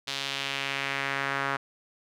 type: tone with band-pass filter sweep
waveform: sawtooth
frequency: 137.9 Hz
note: C#3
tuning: 9 cents flat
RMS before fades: -31 dBFS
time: 0.07-1.57 s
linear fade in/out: 10 ms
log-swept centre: 3900 to 1400 Hz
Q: 1.8
effects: none